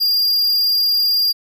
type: tone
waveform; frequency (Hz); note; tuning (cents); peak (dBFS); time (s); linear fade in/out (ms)
square; 4806; D8; +39; -14; 0-1.33; 20
effects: none